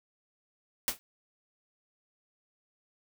white noise with exponential decay, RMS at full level -25 dBFS, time 0.88-0.99 s, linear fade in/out 0 ms, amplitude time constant 23 ms, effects none

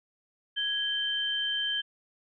sine tone pair together, 1661.2 / 3116 Hz, G#6 / G7, 0 / -11 cents, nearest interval major seventh, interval 1089 cents, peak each -34 / -28 dBFS, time 0.56-1.82 s, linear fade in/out 20 ms, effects none

